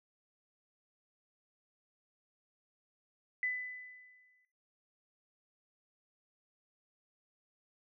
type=tone with exponential decay; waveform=sine; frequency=2001 Hz; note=B6; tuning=22 cents sharp; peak=-30 dBFS; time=3.43-4.45 s; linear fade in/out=1 ms; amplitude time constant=220 ms; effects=noise-tail reverb RT60 0.5 s tail -18 dB re dry